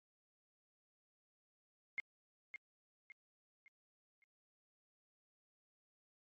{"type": "tone with echo", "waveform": "sine", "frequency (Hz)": 2133, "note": "C7", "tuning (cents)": 33, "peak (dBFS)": -36, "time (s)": [1.98, 2], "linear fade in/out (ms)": 0, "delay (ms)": 560, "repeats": 4, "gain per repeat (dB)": -8, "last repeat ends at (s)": 4.24, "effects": ["MP3 32 kbps"]}